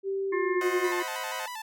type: tone with pitch glide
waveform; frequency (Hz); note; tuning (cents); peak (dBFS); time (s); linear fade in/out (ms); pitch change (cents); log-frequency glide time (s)
sine; 389.9 to 365.9; G4 to F#4; -9 to -19; -27; 0.03-0.91; 50; -110; 0.4-0.59
type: harmonic tone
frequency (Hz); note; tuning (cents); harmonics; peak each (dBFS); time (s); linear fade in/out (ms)
355.1; F4; +29; 1 / 3 / 5 / 6; -29 / -34 / -36 / -37; 0.32-1.03; 10
type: chord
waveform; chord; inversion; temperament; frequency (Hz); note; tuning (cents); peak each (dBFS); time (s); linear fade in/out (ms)
15% pulse; C diminished; none; equal with one note detuned; 523.3 / 630.9 / 740; C5 / Eb5 / Gb5; 0 / +24 / 0; -32; 0.61-1.46; 2
type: tone with vibrato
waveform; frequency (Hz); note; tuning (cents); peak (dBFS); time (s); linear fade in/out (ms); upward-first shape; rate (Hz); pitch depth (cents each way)
sawtooth; 932.3; A#5; 0; -32; 0.84-1.62; 5; square; 6.3; 100
effects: none